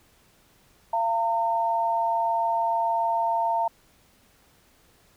sine tone pair together, 684 / 910.8 Hz, F5 / A#5, -36 / -40 cents, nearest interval perfect fourth, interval 496 cents, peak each -26 / -23 dBFS, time 0.93-3.68 s, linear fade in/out 5 ms, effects pink hiss -60 dBFS RMS until 5.16 s

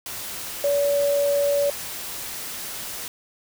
sine tone in noise, 570 Hz, C#5, 48 cents sharp, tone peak -18 dBFS, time 0.64-1.7 s, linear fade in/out 2 ms, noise white, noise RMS -33 dBFS, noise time 0.06-3.08 s, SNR +12 dB, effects none

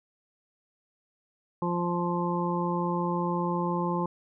harmonic tone, 174.5 Hz, F3, 1 cent flat, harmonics 1 / 2 / 3 / 5 / 6, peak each -29 / -32 / -36 / -33 / -33 dBFS, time 1.62-4.06 s, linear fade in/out 2 ms, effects none

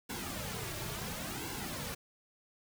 pink noise with flanger, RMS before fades -40 dBFS, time 0.09-1.95 s, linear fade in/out 10 ms, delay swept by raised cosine 1.6 to 4 ms, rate 0.71 Hz, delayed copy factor -0.75, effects none

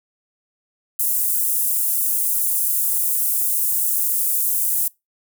pink high-pass noise, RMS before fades -20 dBFS, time 0.99-4.88 s, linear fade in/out 5 ms, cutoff 10000 Hz, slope 24 dB/octave, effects noise-tail reverb RT60 0.2 s tail -23 dB re dry

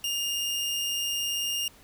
sawtooth tone, 2823 Hz, F7, 18 cents sharp, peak -24 dBFS, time 0.04-1.68 s, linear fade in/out 2 ms, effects pink hiss -55 dBFS RMS until 1.83 s

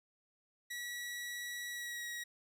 sawtooth tone with pitch glide, 1934 to 1906.3 Hz, B6 to A#6, -37 to +38 cents, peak -37 dBFS, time 0.7-2.24 s, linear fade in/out 10 ms, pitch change -25 cents, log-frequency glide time 1.71-2.04 s, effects none

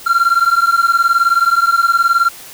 triangle beating tone pair, 1365 / 1384 Hz, F6 / F6, -40 / -16 cents, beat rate 19 Hz, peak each -11 dBFS, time 0.06-2.29 s, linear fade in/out 10 ms, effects white hiss -35 dBFS RMS until 2.53 s

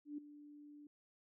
sine tone with ADSR envelope, 293.7 Hz, D4, in tune, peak -40 dBFS, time 0.05-0.87 s, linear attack 130 ms, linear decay 6 ms, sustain -14 dB, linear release 3 ms, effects none

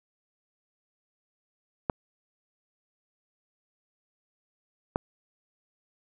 clicks, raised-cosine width 1 ms, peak -11 dBFS, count 2, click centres 1.898 / 4.959 s, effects none

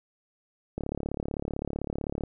click train, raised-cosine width 2 ms, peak -18 dBFS, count 53, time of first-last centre 0.78-2.237 s, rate 35.7 Hz, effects none

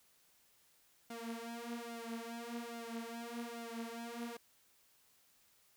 sawtooth tone with flanger, 233.1 Hz, A#3, in tune, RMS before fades -45 dBFS, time 1.1-4.37 s, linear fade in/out 5 ms, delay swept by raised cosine 1.4 to 7.4 ms, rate 1.2 Hz, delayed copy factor +1, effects white hiss -70 dBFS RMS until 5.76 s

